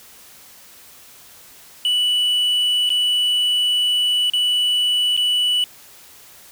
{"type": "tone with dropouts", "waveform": "triangle", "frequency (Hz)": 2960, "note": "F#7", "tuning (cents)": 0, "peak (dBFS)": -14, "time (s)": [1.85, 5.64], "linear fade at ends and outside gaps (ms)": 1, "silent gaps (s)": [[2.892, 2.902], [4.299, 4.335], [5.166, 5.175]], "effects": ["white hiss -45 dBFS RMS until 6.51 s"]}